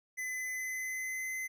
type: tone with pitch glide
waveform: square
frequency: 2020 to 2048 Hz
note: B6 to C7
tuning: +39 to -38 cents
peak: -36 dBFS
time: 0.17-1.48 s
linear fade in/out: 20 ms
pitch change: +23 cents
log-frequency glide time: 0.33-1.33 s
effects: none